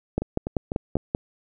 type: two click trains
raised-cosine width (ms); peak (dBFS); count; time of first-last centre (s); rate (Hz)
2; -14 / -9; 4 / 6; 0.22-0.968 / 0.18-1.149; 4.01 / 5.16
effects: none